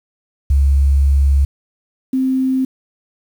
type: tone pair in turn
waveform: sine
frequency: 69.3 / 261.6 Hz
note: C#2 / C4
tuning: 0 / 0 cents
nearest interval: octave + major seventh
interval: 2300 cents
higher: second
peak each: -9 / -13 dBFS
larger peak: first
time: 0.5-1.45 / 2.13-2.65 s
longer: first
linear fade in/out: 5 ms
effects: 7-bit